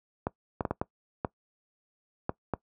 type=clicks; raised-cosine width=1 ms; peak=-14 dBFS; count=8; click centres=0.269 / 0.608 / 0.652 / 0.71 / 0.815 / 1.248 / 2.294 / 2.537 s; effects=noise-tail reverb RT60 0.1 s tail -21 dB re dry + high-pass 60 Hz 12 dB/octave